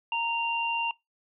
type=tone pair together; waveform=sine; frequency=928 / 2778 Hz; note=A#5 / F7; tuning=-8 / -10 cents; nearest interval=octave + perfect fifth; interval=1898 cents; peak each=-29 / -28 dBFS; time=0.12-0.91 s; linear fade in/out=2 ms; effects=noise-tail reverb RT60 0.2 s tail -24 dB re dry